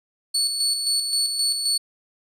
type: tone with tremolo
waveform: 30% pulse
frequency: 4435 Hz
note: C#8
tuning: in tune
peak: -16 dBFS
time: 0.34-1.78 s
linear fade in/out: 10 ms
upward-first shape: square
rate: 3.8 Hz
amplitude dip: 45%
effects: resampled to 32000 Hz